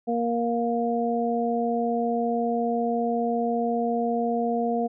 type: harmonic tone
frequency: 234.6 Hz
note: A#3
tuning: 11 cents sharp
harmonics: 1 / 2 / 3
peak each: -26 / -27 / -27 dBFS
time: 0.07-4.88 s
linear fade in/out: 20 ms
effects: none